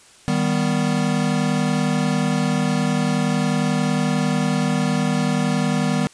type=chord; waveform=square; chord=Eb augmented; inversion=none; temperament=equal; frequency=155.56 / 196 / 246.9 Hz; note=Eb3 / G3 / B3; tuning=0 / 0 / 0 cents; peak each=-23 dBFS; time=0.28-6.07 s; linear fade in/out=0 ms; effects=white hiss -49 dBFS RMS until 6.13 s + resampled to 22050 Hz